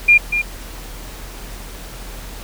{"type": "tone with echo", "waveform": "sine", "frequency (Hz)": 2407, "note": "D7", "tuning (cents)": 42, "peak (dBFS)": -6, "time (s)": [0.08, 0.18], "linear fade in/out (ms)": 10, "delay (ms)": 240, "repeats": 1, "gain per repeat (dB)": -9, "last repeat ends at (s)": 0.42, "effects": ["added 42 Hz sine -32 dBFS peak until 2.43 s", "pink hiss -36 dBFS RMS until 2.43 s"]}